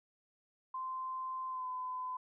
sine tone with pitch glide, 1038 to 1014.3 Hz, C6 to B5, -14 to +46 cents, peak -37 dBFS, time 0.74-2.17 s, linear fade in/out 5 ms, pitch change -40 cents, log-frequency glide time 1.49-1.67 s, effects none

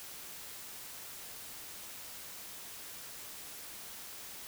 silence, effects white hiss -47 dBFS RMS until 4.47 s

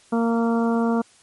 harmonic tone, 231 Hz, A#3, 16 cents flat, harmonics 1 / 2 / 3 / 4 / 5 / 6, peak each -19 / -25 / -29 / -31 / -33 / -35 dBFS, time 0.12-1.02 s, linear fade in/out 10 ms, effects white hiss -54 dBFS RMS until 1.22 s + MP3 48 kbps

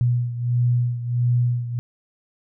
sine beating tone pair, 121.2 / 122.7 Hz, B2 / B2, -32 / -11 cents, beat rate 1.5 Hz, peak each -19 / -24 dBFS, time 0.01-1.79 s, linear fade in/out 0 ms, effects none

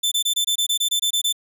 sawtooth tone bursts, 3536 Hz, A7, 8 cents sharp, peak -15 dBFS, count 12, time 0.03-1.327 s, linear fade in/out 10 ms, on 87 ms, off 23 ms, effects none

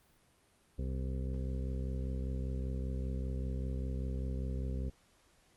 harmonic tone, 65.1 Hz, C2, 8 cents flat, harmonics 1 / 2 / 3 / 4 / 6 / 7 / 8, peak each -35 / -41 / -45 / -47 / -51 / -52 / -53 dBFS, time 0.78-4.9 s, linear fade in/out 10 ms, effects pink hiss -68 dBFS RMS until 5.56 s + Opus 32 kbps

